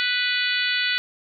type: harmonic tone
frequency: 493.9 Hz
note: B4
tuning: in tune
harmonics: 3 / 4 / 5 / 6 / 7 / 8 / 9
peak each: -26 / -27 / -28 / -29 / -29 / -30 / -31 dBFS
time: 0-0.98 s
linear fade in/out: 0 ms
effects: none